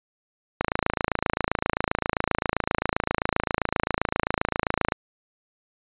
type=click train; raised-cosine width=0.5 ms; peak=-6 dBFS; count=120; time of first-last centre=0.61-4.922 s; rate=27.6 Hz; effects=resampled to 8000 Hz